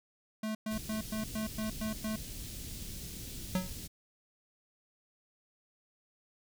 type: tone bursts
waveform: square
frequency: 217.1 Hz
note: A3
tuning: 23 cents flat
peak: -34 dBFS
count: 8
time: 0.43-2.16 s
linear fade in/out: 5 ms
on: 120 ms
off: 110 ms
type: band-stop noise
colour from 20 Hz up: pink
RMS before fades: -43 dBFS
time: 0.7-3.88 s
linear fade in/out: 20 ms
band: 260 to 3900 Hz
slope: 12 dB/octave
type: tone with exponential decay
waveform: square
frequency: 184.7 Hz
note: F#3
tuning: 3 cents flat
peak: -26 dBFS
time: 3.55-3.76 s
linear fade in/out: 2 ms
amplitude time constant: 44 ms
effects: none